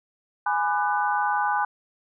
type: chord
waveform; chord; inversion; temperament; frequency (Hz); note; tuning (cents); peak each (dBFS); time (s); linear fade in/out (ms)
sine; G# half-diminished seventh; none; just; 830.6 / 996.7 / 1196.1 / 1495.1; G#5 / B5 / D6 / F#6; 0 / +16 / +31 / +18; -24 / -27 / -30 / -28; 0.46-1.65; 5
effects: none